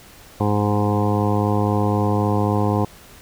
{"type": "harmonic tone with a mistuned harmonic", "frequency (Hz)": 103.83, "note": "G#2", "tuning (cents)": 0, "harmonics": [1, 2, 3, 4, 5, 7, 8, 9, 10], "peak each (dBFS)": [-20, -23, -25, -26, -27, -28, -29, -30, -30], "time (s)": [0.4, 2.85], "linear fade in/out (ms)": 5, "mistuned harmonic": 1, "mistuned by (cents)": -15, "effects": ["pink hiss -45 dBFS RMS until 3.21 s"]}